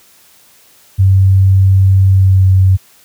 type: tone with pitch glide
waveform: sine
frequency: 95.9 to 94.47 Hz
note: G2 to F#2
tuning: -37 to +37 cents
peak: -4 dBFS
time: 0.98-2.77 s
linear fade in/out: 20 ms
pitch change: -26 cents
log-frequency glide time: 2.09-2.46 s
effects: white hiss -46 dBFS RMS until 3.04 s + high-pass 60 Hz 12 dB/octave